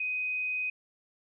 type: tone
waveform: sine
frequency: 2505 Hz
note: D#7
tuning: 11 cents sharp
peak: -29 dBFS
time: 0-0.7 s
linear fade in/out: 5 ms
effects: none